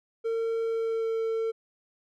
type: tone with pitch glide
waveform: triangle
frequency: 454.8 to 449.8 Hz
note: A#4 to A4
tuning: -43 to +38 cents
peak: -24 dBFS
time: 0.24-1.52 s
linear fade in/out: 20 ms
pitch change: -19 cents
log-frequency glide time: 0.62-1.15 s
effects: none